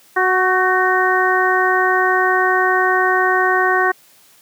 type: harmonic tone with a mistuned harmonic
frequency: 370 Hz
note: F#4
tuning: in tune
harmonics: 1 / 2 / 3 / 4 / 5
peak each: -19 / -19 / -19 / -19 / -19 dBFS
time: 0.16-3.92 s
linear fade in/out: 10 ms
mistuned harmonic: 4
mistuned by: +40 cents
effects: white hiss -50 dBFS RMS until 4.41 s + high-pass 100 Hz 12 dB/octave